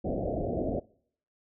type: low-pass noise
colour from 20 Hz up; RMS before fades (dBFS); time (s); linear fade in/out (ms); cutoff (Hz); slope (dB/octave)
white; -31; 0.04-0.8; 10; 700; 96
effects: noise-tail reverb RT60 0.6 s tail -23 dB re dry